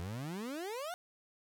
30% pulse exponential sweep, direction up, 82.6 to 740 Hz, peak -36 dBFS, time 0-0.94 s, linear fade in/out 0 ms, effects none

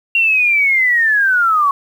sine linear sweep, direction down, 2762 to 1095 Hz, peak -10 dBFS, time 0.15-1.71 s, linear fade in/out 2 ms, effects 7-bit

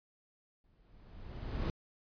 brown noise with exponential growth, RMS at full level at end -31 dBFS, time 0.64-1.7 s, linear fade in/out 1 ms, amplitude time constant 230 ms, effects resampled to 11025 Hz

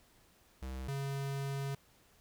square tone pair in turn, 65.2 / 138.15 Hz, C2 / C#3, -5 / -6 cents, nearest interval octave + minor second, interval 1299 cents, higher second, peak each -40 / -36 dBFS, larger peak second, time 0.62-0.88 / 0.88-1.75 s, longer second, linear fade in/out 5 ms, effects pink hiss -66 dBFS RMS until 2.2 s

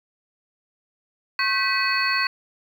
sine tone cluster, 1086 / 1540 / 1962 / 2544 / 4416 Hz, C#6 / G6 / B6 / D#7 / C#8, -36 / -31 / -12 / +38 / -7 cents, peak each -26 dBFS, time 1.39-2.27 s, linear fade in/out 2 ms, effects 8-bit

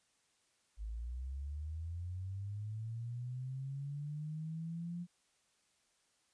sine linear sweep, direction up, 51 to 176.3 Hz, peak -39 dBFS, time 0.77-5.07 s, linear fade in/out 50 ms, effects white hiss -75 dBFS RMS until 6.33 s + resampled to 22050 Hz

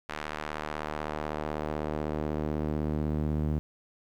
sawtooth tone with band-pass filter sweep, 76.1 Hz, D#2, 38 cents flat, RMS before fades -32 dBFS, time 0.09-3.59 s, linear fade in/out 0 ms, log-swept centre 1700 to 170 Hz, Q 0.83, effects 10-bit

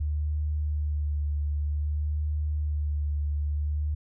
sine tone with vibrato, 74.4 Hz, D2, 23 cents sharp, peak -25 dBFS, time 0-3.95 s, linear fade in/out 10 ms, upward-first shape sine, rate 0.54 Hz, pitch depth 23 cents each way, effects none

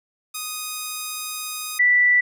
5% pulse / sine tone pair in turn, 1244.5 / 1968.7 Hz, D#6 / B6, 0 / -6 cents, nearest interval minor sixth, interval 794 cents, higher second, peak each -16 / -13 dBFS, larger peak second, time 0.34-1.79 / 1.79-2.21 s, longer first, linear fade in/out 10 ms, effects none

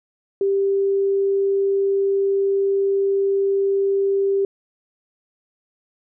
sine tone, 393.7 Hz, G4, 8 cents sharp, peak -16 dBFS, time 0.41-4.45 s, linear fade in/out 2 ms, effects none

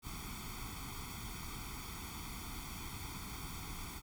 pink noise with comb filter, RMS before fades -45 dBFS, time 0.02-4.02 s, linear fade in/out 50 ms, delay 0.88 ms, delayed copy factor +1, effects none

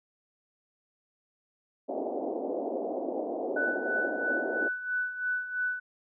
white band-pass noise, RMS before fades -33 dBFS, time 1.88-4.69 s, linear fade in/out 20 ms, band 250 to 710 Hz, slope 48 dB/octave
sine tone with tremolo, 1491 Hz, F#6, 13 cents sharp, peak -26 dBFS, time 3.56-5.8 s, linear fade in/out 10 ms, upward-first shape sine, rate 3 Hz, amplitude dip 70%
effects none

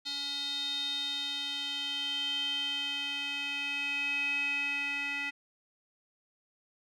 square tone with band-pass filter sweep, 283.3 Hz, C#4, 38 cents sharp, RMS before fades -34 dBFS, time 0.05-5.31 s, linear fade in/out 20 ms, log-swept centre 4000 to 2300 Hz, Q 9.3, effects none

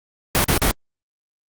pink noise bursts, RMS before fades -17 dBFS, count 3, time 0.35-0.711 s, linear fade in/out 0 ms, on 93 ms, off 41 ms, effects Opus 48 kbps

